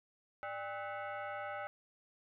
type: tone with frequency modulation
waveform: sine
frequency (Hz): 103.83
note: G#2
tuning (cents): 0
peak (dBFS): -39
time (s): 0.43-1.67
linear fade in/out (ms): 0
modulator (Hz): 697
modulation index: 2.3
effects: none